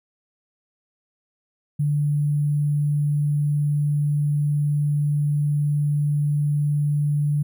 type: tone with sample-and-hold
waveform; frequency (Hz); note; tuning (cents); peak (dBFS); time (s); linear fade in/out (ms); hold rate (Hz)
sine; 146.83; D3; 0; -18; 1.79-7.43; 10; 11025
effects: none